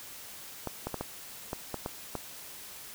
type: clicks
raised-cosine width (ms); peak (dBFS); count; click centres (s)
1; -19; 8; 0.673 / 0.87 / 0.943 / 1.01 / 1.531 / 1.743 / 1.861 / 2.153
effects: white hiss -46 dBFS RMS until 2.94 s